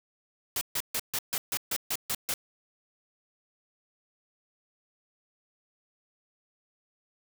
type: noise bursts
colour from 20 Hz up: white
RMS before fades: -30 dBFS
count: 10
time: 0.56-2.34 s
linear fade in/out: 2 ms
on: 52 ms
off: 140 ms
effects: none